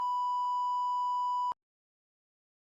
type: tone with hard clipping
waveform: sine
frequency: 987.8 Hz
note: B5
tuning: in tune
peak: -29 dBFS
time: 0-1.52 s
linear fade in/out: 0 ms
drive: 1 dB
effects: Opus 24 kbps